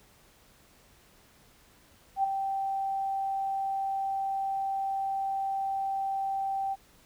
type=tone with ADSR envelope; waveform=sine; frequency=780 Hz; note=G5; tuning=9 cents flat; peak=-21 dBFS; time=2.16-6.76 s; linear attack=76 ms; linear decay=13 ms; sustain=-7 dB; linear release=34 ms; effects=pink hiss -60 dBFS RMS until 7.05 s